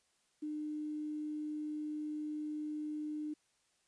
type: tone with quantisation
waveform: sine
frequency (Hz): 302.6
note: D#4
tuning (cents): -48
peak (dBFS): -37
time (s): 0.42-3.34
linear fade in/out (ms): 10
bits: 11
effects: white hiss -75 dBFS RMS until 3.87 s + resampled to 22050 Hz